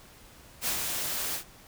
white noise with ADSR envelope, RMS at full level -28 dBFS, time 0.61-1.44 s, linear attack 60 ms, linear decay 90 ms, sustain -4 dB, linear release 97 ms, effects pink hiss -53 dBFS RMS until 1.67 s

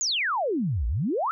sine exponential two-way sweep, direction down then up, 7190 to 52.7 to 1393 Hz, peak -23 dBFS, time 0.01-1.31 s, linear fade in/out 0 ms, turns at 0.87 s, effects none

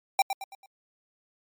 square tone with echo, 786 Hz, G5, 4 cents sharp, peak -19 dBFS, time 0.19-0.22 s, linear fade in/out 2 ms, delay 110 ms, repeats 4, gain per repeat -8 dB, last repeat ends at 0.66 s, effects MP3 96 kbps

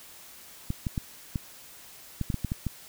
clicks, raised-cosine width 5 ms, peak -16 dBFS, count 10, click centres 0.704 / 0.868 / 0.978 / 1.358 / 2.213 / 2.302 / 2.343 / 2.447 / 2.519 / 2.667 s, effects white hiss -49 dBFS RMS until 2.88 s

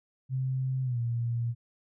sine tone with pitch glide, 130.81 to 117.89 Hz, C3 to A#2, 0 to +20 cents, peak -27 dBFS, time 0.29-1.55 s, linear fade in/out 50 ms, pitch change -180 cents, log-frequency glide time 0.83-0.99 s, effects none

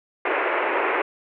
pink band-pass noise, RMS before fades -23 dBFS, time 0.25-1.02 s, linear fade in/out 5 ms, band 340 to 2500 Hz, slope 48 dB/octave, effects none

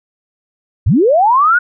sine linear sweep, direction up, 64.8 to 1491 Hz, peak -7 dBFS, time 0.86-1.59 s, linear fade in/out 10 ms, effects none

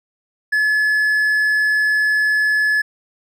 triangle tone, 1713 Hz, A6, 47 cents flat, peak -12 dBFS, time 0.52-2.82 s, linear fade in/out 10 ms, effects none

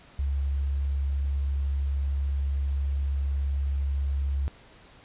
sine tone, 69.3 Hz, C#2, in tune, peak -24 dBFS, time 0.19-4.48 s, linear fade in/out 0 ms, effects pink hiss -53 dBFS RMS until 5.04 s + resampled to 8000 Hz

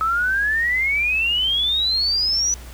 sine exponential sweep, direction up, 1282 to 5990 Hz, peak -17 dBFS, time 0.01-2.54 s, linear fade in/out 0 ms, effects added 60 Hz sine -35 dBFS peak until 2.73 s + pink hiss -43 dBFS RMS until 2.73 s

